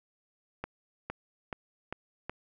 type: accelerating click train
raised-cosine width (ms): 0.5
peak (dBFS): -20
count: 5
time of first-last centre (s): 0.64-2.296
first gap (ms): 460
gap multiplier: 0.93
effects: none